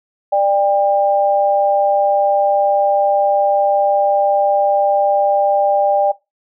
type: tone pair together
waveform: sine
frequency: 593 / 798.2 Hz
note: D5 / G5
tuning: +17 / +31 cents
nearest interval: perfect fourth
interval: 514 cents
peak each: -14 dBFS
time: 0.32-6.12 s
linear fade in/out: 10 ms
effects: noise-tail reverb RT60 0.2 s tail -18 dB re dry